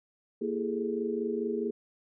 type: tone cluster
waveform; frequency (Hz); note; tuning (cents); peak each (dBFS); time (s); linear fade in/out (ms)
sine; 232.5 / 332.4 / 407.7 / 432.4; A#3 / E4 / G#4 / A4; -4 / +15 / -32 / -30; -34 / -37 / -32 / -36; 0.41-1.71; 10
effects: none